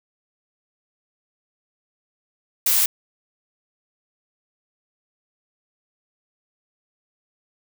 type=noise; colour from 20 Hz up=blue; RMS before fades=-18 dBFS; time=2.66-2.86 s; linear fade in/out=5 ms; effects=none